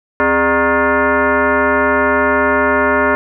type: tone with frequency modulation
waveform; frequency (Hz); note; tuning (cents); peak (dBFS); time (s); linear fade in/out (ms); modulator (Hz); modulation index
sine; 411.9; G#4; -14; -10; 0.2-3.15; 0; 337; 4.1
effects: none